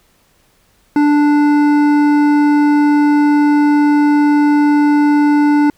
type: tone with hard clipping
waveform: triangle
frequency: 293.7 Hz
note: D4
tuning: in tune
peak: -10 dBFS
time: 0.96-5.7 s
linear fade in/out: 2 ms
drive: 15 dB
effects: pink hiss -55 dBFS RMS until 5.77 s